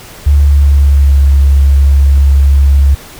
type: tone with pitch glide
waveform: sine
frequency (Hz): 71.8 to 69.35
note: D2 to C#2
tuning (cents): -39 to +1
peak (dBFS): -3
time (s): 0.26-2.95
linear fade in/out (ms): 10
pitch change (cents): -60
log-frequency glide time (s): 0.36-1.17
effects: pink hiss -32 dBFS RMS until 3.19 s